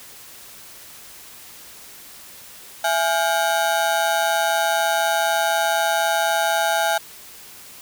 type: ring-modulated tone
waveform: 30% pulse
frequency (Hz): 750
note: F#5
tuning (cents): +23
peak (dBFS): -12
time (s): 2.84-6.98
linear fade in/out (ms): 5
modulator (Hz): 82
effects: white hiss -42 dBFS RMS until 7.81 s